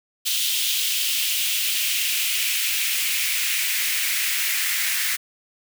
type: noise with high-pass filter sweep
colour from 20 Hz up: white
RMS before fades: -23 dBFS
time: 0.25-5.17 s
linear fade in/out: 20 ms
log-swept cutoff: 3200 to 1900 Hz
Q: 2.8
effects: none